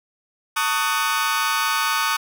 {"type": "chord", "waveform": "sawtooth", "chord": "D# half-diminished seventh", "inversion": "second", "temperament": "just", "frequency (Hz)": [896, 1120.1, 1244.5, 1493.4], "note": ["A5", "C#6", "D#6", "F#6"], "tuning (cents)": [31, 18, 0, 16], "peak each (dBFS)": [-23, -21, -20, -22], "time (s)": [0.56, 2.17], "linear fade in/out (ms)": 10, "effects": []}